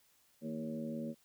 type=harmonic tone with a mistuned harmonic; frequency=79.3 Hz; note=D#2; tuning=33 cents sharp; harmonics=2 / 3 / 4 / 5 / 6 / 7; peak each=-47 / -39 / -48 / -51 / -53 / -46 dBFS; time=0.41-1.15 s; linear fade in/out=50 ms; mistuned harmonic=3; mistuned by=-52 cents; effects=white hiss -70 dBFS RMS until 1.24 s